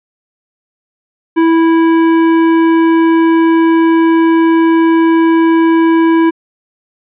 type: tone with hard clipping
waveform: sine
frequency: 328.6 Hz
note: E4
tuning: 5 cents flat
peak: -8 dBFS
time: 1.36-6.31 s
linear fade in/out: 20 ms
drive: 12 dB
effects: resampled to 8000 Hz